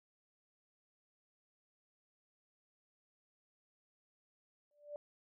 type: tone with exponential growth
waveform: sine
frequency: 587.3 Hz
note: D5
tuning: in tune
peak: -39 dBFS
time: 4.71-4.96 s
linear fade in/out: 1 ms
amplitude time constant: 54 ms
effects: none